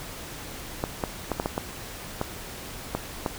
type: clicks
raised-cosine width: 1 ms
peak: -11 dBFS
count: 9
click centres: 0.839 / 1.038 / 1.317 / 1.399 / 1.459 / 1.579 / 2.214 / 2.95 / 3.262 s
effects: pink hiss -39 dBFS RMS until 3.38 s